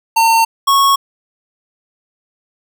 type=tone pair in turn; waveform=square; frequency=908 / 1102.9 Hz; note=A#5 / C#6; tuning=-46 / -9 cents; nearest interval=minor third; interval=337 cents; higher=second; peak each=-9 dBFS; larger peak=neither; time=0.16-0.45 / 0.67-0.96 s; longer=neither; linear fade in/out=10 ms; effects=none